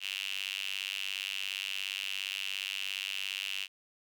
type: tone with high-pass filter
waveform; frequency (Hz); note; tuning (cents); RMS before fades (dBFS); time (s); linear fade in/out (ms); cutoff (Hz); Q
sawtooth; 97.2; G2; -14; -37; 0-3.68; 50; 2800; 7.3
effects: none